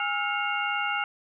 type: tone cluster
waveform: sine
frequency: 821 / 1316 / 1419 / 2174 / 2788 Hz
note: G#5 / E6 / F6 / C#7 / F7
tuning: -20 / -3 / +27 / -34 / -4 cents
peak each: -31 / -35 / -30 / -33 / -32 dBFS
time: 0-1.04 s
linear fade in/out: 2 ms
effects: none